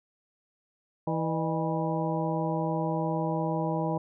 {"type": "harmonic tone with a mistuned harmonic", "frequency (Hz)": 162.6, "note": "E3", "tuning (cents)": -23, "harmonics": [1, 2, 3, 4, 5, 6], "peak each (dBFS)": [-30, -33, -35, -34, -35, -36], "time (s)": [1.07, 3.98], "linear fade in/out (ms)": 5, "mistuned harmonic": 4, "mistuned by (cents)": -100, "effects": []}